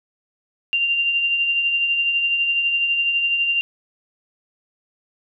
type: tone with tremolo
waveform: sine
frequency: 2781 Hz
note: F7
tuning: 8 cents flat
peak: -15 dBFS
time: 0.73-3.61 s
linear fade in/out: 0 ms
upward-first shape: triangle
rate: 12 Hz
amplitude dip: 45%
effects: none